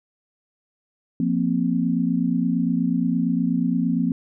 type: chord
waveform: sine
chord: F suspended fourth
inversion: none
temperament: equal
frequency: 174.61 / 233.1 / 261.6 Hz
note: F3 / Bb3 / C4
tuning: 0 / 0 / 0 cents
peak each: -23 dBFS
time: 1.2-4.12 s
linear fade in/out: 2 ms
effects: none